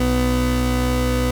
30% pulse tone pair together, 62.38 / 250 Hz, B1 / B3, +18 / +21 cents, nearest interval 2 octaves, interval 2403 cents, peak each -17 dBFS, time 0-1.31 s, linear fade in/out 5 ms, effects none

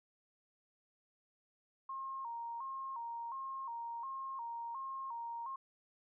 sine tone with vibrato, 1000 Hz, B5, 21 cents sharp, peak -40 dBFS, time 1.89-5.56 s, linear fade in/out 5 ms, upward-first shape square, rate 1.4 Hz, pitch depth 120 cents each way, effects none

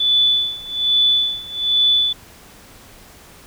sine tone with tremolo, 3476 Hz, A7, 22 cents flat, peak -11 dBFS, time 0-2.13 s, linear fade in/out 5 ms, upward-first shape sine, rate 1.2 Hz, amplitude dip 90%, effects pink hiss -44 dBFS RMS until 3.46 s

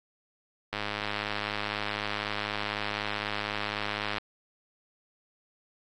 click train, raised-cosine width 0.3 ms, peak -15 dBFS, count 360, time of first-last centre 0.73-4.182 s, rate 104 Hz, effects AAC 64 kbps

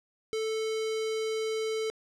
square tone with notch filter, 440 Hz, A4, in tune, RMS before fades -31 dBFS, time 0.33-1.9 s, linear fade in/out 0 ms, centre 1000 Hz, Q 0.69, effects low-pass 7000 Hz 12 dB/octave

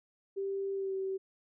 sine tone with pitch glide, 392 to 383.7 Hz, G4 to G4, 0 to -37 cents, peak -32 dBFS, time 0.36-1.18 s, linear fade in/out 20 ms, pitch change -37 cents, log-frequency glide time 0.74-0.94 s, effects none

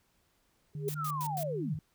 sine tone with exponential growth, 410 Hz, G#4, 22 cents flat, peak -27 dBFS, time 0.73-0.89 s, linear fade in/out 5 ms, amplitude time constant 34 ms
sine tone with pitch glide, 150 to 153.95 Hz, D3 to D#3, +37 to -18 cents, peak -36 dBFS, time 0.75-1.79 s, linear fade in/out 2 ms, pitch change +45 cents, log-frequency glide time 1.27-1.59 s
blue noise bursts, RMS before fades -41 dBFS, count 4, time 0.88-1.432 s, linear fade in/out 2 ms, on 63 ms, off 100 ms
sine linear sweep, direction down, 1434 to 55.2 Hz, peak -33 dBFS, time 0.95-1.78 s, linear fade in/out 50 ms
effects pink hiss -72 dBFS RMS until 1.94 s

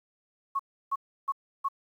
sine tone bursts, 1100 Hz, C#6, 14 cents flat, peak -25 dBFS, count 4, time 0.55-1.686 s, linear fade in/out 10 ms, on 44 ms, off 320 ms, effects 10-bit

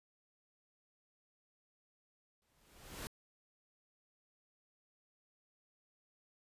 pink noise with exponential growth, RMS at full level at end -42 dBFS, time 2.42-3.07 s, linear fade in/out 0 ms, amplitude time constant 140 ms, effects resampled to 32000 Hz

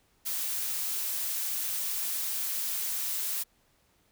blue noise, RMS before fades -32 dBFS, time 0.25-3.44 s, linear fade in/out 20 ms, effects pink hiss -68 dBFS RMS until 4.11 s

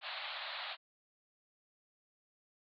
white band-pass noise, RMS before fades -43 dBFS, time 0.01-0.77 s, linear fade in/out 50 ms, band 570 to 4300 Hz, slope 96 dB/octave, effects none

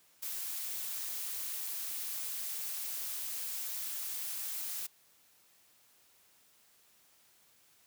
blue noise with amplitude modulation, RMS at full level -37 dBFS, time 0.22-4.87 s, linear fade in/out 10 ms, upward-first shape sine, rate 207 Hz, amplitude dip 40%, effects white hiss -66 dBFS RMS until 7.86 s + high-pass 60 Hz 12 dB/octave

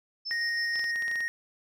sine tone with tremolo, 5270 Hz, E8, 1 cent flat, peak -32 dBFS, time 0.25-0.92 s, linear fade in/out 20 ms, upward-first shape square, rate 6.2 Hz, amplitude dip 50%
triangle tone, 1864.7 Hz, A#6, in tune, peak -26 dBFS, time 0.31-1.28 s, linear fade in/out 0 ms
clicks, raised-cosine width 0.2 ms, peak -25 dBFS, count 9, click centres 0.757 / 0.794 / 0.842 / 0.959 / 1.023 / 1.081 / 1.114 / 1.157 / 1.206 s
effects none

